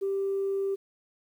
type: tone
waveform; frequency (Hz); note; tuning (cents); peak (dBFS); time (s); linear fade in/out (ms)
sine; 392; G4; 0; -25; 0.01-0.76; 20
effects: tanh soft clip ceiling -22 dBFS + 10-bit